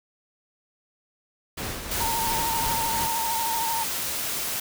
pink noise with tremolo, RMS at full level -31 dBFS, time 1.57-3.07 s, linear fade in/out 10 ms, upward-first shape sine, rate 2.9 Hz, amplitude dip 40%
white noise, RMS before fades -29 dBFS, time 1.91-4.6 s, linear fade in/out 5 ms
sine tone with vibrato, 913 Hz, A#5, 36 cents flat, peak -26 dBFS, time 2-3.84 s, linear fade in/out 10 ms, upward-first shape sine, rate 13 Hz, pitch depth 41 cents each way
effects none

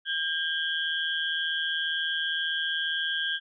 sine tone cluster, 1602 / 3038 / 3193 / 3355 Hz, G6 / F#7 / G7 / G#7, +37 / +45 / +31 / +17 cents, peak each -29 / -37 / -32 / -34 dBFS, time 0.05-3.4 s, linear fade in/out 50 ms, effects none

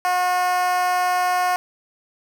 10% pulse tone with high-pass filter, 361.5 Hz, F#4, 40 cents flat, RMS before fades -20 dBFS, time 0.05-1.56 s, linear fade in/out 0 ms, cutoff 790 Hz, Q 5.3, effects none

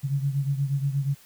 sine beating tone pair, 137.5 / 145.9 Hz, C#3 / D3, -14 / -11 cents, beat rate 8.4 Hz, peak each -24 / -29 dBFS, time 0.03-1.15 s, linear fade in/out 20 ms, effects white hiss -54 dBFS RMS until 1.25 s

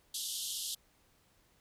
pink band-pass noise, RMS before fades -39 dBFS, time 0.14-0.75 s, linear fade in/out 5 ms, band 3000 to 13000 Hz, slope 96 dB/octave, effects pink hiss -69 dBFS RMS until 1.6 s

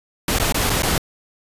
pink noise with dropouts, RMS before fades -19 dBFS, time 0.28-0.98 s, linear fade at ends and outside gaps 2 ms, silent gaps 0.386-0.398 / 0.524-0.544 / 0.697-0.701 / 0.822-0.832 s, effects resampled to 32000 Hz

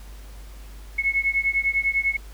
sine beating tone pair, 2186 / 2196 Hz, C#7 / C#7, -25 / -17 cents, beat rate 10 Hz, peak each -23 / -23 dBFS, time 0.98-2.17 s, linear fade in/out 10 ms, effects added 50 Hz sine -38 dBFS peak until 2.33 s + pink hiss -50 dBFS RMS until 2.33 s

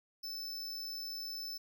square tone, 5274 Hz, E8, in tune, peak -40 dBFS, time 0.23-1.58 s, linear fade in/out 10 ms, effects none

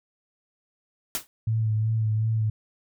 white noise with exponential decay, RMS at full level -24 dBFS, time 1.15-1.27 s, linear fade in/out 0 ms, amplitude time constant 25 ms
sine tone with vibrato, 110 Hz, A2, in tune, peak -21 dBFS, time 1.47-2.5 s, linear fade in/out 5 ms, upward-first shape sine, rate 2.7 Hz, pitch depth 30 cents each way
effects none

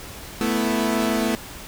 sawtooth chord, A suspended second, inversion none, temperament equal, 220 / 246.9 / 329.6 Hz, A3 / B3 / E4, 0 / 0 / 0 cents, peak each -19 / -21 / -22 dBFS, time 0.41-1.35 s, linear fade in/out 0 ms, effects pink hiss -38 dBFS RMS until 1.67 s

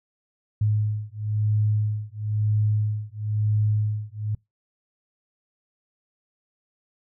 sine beating tone pair, 105.7 / 106.7 Hz, G#2 / G#2, +31 / +47 cents, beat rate 1 Hz, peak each -24 / -24 dBFS, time 0.61-4.35 s, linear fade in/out 5 ms, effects noise-tail reverb RT60 0.2 s tail -25 dB re dry

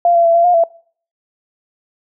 sine tone with pitch steps, 693 / 681 / 671 / 682 / 710 / 670 Hz, F5 / F5 / E5 / F5 / F5 / E5, -14 / -44 / +31 / -41 / +28 / +28 cents, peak -8 dBFS, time 0.05-0.638 s, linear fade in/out 2 ms, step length 98 ms, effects noise-tail reverb RT60 0.5 s tail -23 dB re dry

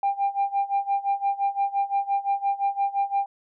sine tone with tremolo, 796 Hz, G5, 26 cents sharp, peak -17 dBFS, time 0.03-3.26 s, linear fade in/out 2 ms, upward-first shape sine, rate 5.8 Hz, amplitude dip 90%, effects tanh soft clip ceiling -17 dBFS

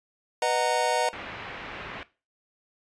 square chord, B major seventh, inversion none, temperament just, 493.9 / 617.4 / 740.8 / 926 Hz, B4 / D#5 / F#5 / A#5, 0 / -14 / +2 / -12 cents, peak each -29 dBFS, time 0.42-1.09 s, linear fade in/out 2 ms
white low-pass noise, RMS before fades -39 dBFS, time 1.13-2.03 s, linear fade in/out 0 ms, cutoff 2600 Hz, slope 24 dB/octave
effects noise-tail reverb RT60 0.3 s tail -17 dB re dry + resampled to 22050 Hz

